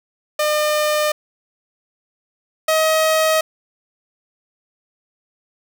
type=tone pair in turn; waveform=sawtooth; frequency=604 / 633 Hz; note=D5 / D#5; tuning=+48 / +30 cents; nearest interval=minor second; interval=82 cents; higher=second; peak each=-12 / -10 dBFS; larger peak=second; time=0.39-1.12 / 2.68-3.41 s; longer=neither; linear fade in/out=5 ms; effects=none